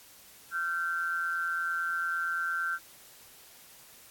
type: tone pair together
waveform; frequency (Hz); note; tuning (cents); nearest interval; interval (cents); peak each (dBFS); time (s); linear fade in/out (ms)
sine; 1378 / 1546.8; F6 / G6; -24 / -24; major second; 200; -32 / -31; 0.51-2.79; 50
effects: white hiss -54 dBFS RMS until 4.1 s + AAC 64 kbps